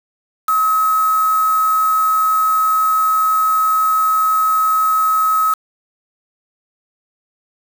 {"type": "tone with quantisation", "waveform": "sine", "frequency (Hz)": 1281, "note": "E6", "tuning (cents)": -50, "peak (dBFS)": -12, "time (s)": [0.48, 5.54], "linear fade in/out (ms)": 5, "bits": 4, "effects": []}